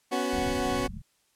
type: chord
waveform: 20% pulse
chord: B suspended second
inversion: none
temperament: equal with one note detuned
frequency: 247.9 / 277.2 / 370 Hz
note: B3 / C#4 / F#4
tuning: +7 / 0 / 0 cents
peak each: -26 dBFS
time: 0.11-0.88 s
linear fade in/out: 20 ms
type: low-pass noise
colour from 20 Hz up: pink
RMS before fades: -37 dBFS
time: 0.32-1.02 s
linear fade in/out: 10 ms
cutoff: 220 Hz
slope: 96 dB/octave
effects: white hiss -69 dBFS RMS until 1.35 s + low-pass 11000 Hz 12 dB/octave